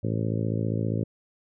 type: harmonic tone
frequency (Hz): 55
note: A1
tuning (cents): 0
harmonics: 2 / 3 / 4 / 5 / 6 / 7 / 8 / 9 / 10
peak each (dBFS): -27 / -31 / -33 / -35 / -37 / -38 / -39 / -40 / -41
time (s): 0.03-1.04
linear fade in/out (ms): 10
effects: none